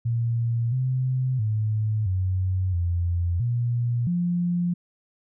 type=tone with pitch steps; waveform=sine; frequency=116.8 / 128.9 / 108 / 93.1 / 86.7 / 119.7 / 175.2 Hz; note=A#2 / C3 / A2 / F#2 / F2 / A#2 / F3; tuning=+4 / -26 / -32 / +11 / -12 / +46 / +6 cents; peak=-21 dBFS; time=0.05-4.74 s; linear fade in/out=10 ms; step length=670 ms; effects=none